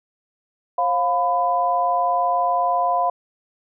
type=tone cluster; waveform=sine; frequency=537 / 705 / 1001 Hz; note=C5 / F5 / B5; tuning=+45 / +16 / +23 cents; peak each=-28 / -19 / -21 dBFS; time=0.78-3.1 s; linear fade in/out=5 ms; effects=none